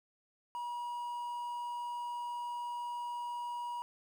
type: tone with quantisation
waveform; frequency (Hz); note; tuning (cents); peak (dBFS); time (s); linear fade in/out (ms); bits
triangle; 961; B5; -48; -35; 0.55-3.82; 0; 10
effects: none